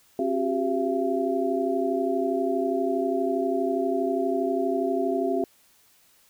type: tone cluster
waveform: sine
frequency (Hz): 268.5 / 365.7 / 398.1 / 678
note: C4 / F#4 / G4 / E5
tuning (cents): +45 / -20 / +27 / +49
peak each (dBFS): -28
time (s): 0.19-5.44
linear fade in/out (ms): 2
effects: white hiss -60 dBFS RMS until 6.29 s